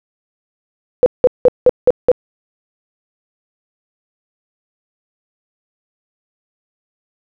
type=tone bursts; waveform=sine; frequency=500 Hz; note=B4; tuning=21 cents sharp; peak=-4 dBFS; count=6; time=1.03-2.116 s; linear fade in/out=0 ms; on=31 ms; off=180 ms; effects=none